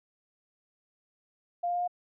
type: tone with pitch steps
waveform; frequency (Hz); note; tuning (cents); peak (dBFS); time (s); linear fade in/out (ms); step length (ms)
sine; 698.5 / 703 / 707.4 / 711.9; F5 / F5 / F5 / F5; 0 / +11 / +22 / +33; -27; 1.63-1.878; 10; 62
effects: none